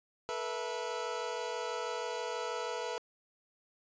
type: chord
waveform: 25% pulse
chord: A suspended second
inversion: none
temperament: equal with one note detuned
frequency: 440 / 486.2 / 659.3 Hz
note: A4 / B4 / E5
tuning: 0 / -27 / 0 cents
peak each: -37 / -34 / -38 dBFS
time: 0.29-2.98 s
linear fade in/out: 0 ms
effects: resampled to 16000 Hz